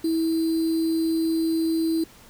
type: tone with sample-and-hold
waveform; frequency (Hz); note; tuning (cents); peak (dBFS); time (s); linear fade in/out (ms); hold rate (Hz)
sine; 325.2; E4; -23; -20; 0.04-2.04; 5; 4410
effects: pink hiss -50 dBFS RMS until 2.29 s